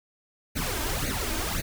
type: noise with flanger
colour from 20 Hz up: pink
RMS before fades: -29 dBFS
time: 0.55-1.62 s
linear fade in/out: 20 ms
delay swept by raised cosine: 0.46 to 3.26 ms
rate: 1.9 Hz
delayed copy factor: +0.85
effects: none